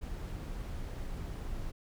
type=noise; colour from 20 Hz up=brown; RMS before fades=-39 dBFS; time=0.01-1.72 s; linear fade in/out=20 ms; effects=none